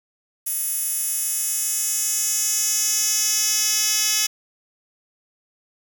10% pulse tone with high-pass filter sweep, 427.5 Hz, A4, 50 cents flat, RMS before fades -22 dBFS, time 0.46-4.27 s, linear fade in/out 10 ms, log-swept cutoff 11000 to 4500 Hz, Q 1.7, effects none

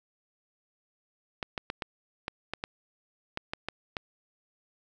clicks, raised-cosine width 0.3 ms, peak -16 dBFS, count 11, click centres 1.428 / 1.578 / 1.701 / 1.822 / 2.281 / 2.536 / 2.639 / 3.374 / 3.535 / 3.686 / 3.968 s, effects none

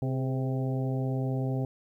harmonic tone with a mistuned harmonic, 130.81 Hz, C3, in tune, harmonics 1 / 2 / 3 / 4 / 5 / 6, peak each -28 / -34 / -38 / -40 / -42 / -44 dBFS, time 0.02-1.65 s, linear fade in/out 2 ms, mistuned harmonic 3, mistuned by +54 cents, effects 11-bit

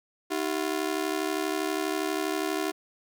sawtooth ring-modulated tone, 349.2 Hz, F4, in tune, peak -20 dBFS, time 0.3-2.72 s, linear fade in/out 20 ms, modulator 36.2 Hz, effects none

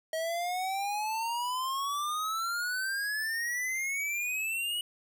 square exponential sweep, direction up, 635 to 2940 Hz, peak -31 dBFS, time 0.13-4.81 s, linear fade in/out 2 ms, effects none

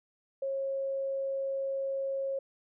sine tone, 543 Hz, C#5, 36 cents flat, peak -30 dBFS, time 0.42-2.39 s, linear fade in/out 5 ms, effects none

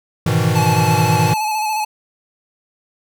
square chord, E major seventh, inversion first, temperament equal with one note detuned, 104.37 / 123.47 / 155.56 / 164.81 Hz, G#2 / B2 / D#3 / E3, +9 / 0 / 0 / 0 cents, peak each -20 dBFS, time 0.26-1.34 s, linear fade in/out 5 ms
square tone with vibrato, 860 Hz, A5, 40 cents flat, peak -18 dBFS, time 0.55-1.85 s, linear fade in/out 10 ms, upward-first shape square, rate 14 Hz, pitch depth 26 cents each way
effects none

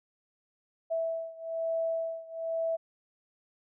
sine beating tone pair, 656 / 657.1 Hz, E5 / E5, -9 / -6 cents, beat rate 1.1 Hz, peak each -32 / -34 dBFS, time 0.9-2.77 s, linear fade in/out 20 ms, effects none

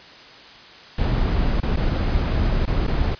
brown noise with dropouts, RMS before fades -20 dBFS, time 0.98-3.15 s, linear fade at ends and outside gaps 5 ms, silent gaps 1.603-1.629 / 1.762-1.77 / 2.655-2.675 / 2.868-2.877 s, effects white hiss -43 dBFS RMS until 3.19 s + resampled to 11025 Hz

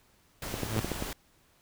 pink noise, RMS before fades -38 dBFS, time 0.42-1.13 s, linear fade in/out 2 ms
sawtooth tone with exponential growth, 109.8 Hz, A2, 3 cents flat, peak -20 dBFS, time 0.54-0.8 s, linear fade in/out 5 ms, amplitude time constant 55 ms
clicks, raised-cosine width 2 ms, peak -19 dBFS, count 6, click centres 0.541 / 0.633 / 0.765 / 0.846 / 0.917 / 1.024 s
effects pink hiss -65 dBFS RMS until 1.61 s

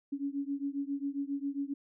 sine beating tone pair, 277.2 / 284.6 Hz, C#4 / C#4, 0 / +46 cents, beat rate 7.4 Hz, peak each -35 / -36 dBFS, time 0.12-1.74 s, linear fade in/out 10 ms, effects none

